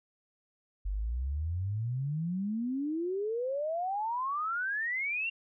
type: exponential sweep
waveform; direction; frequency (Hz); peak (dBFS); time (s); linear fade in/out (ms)
sine; up; 45.99 to 2794; -30; 0.85-5.3; 10
effects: none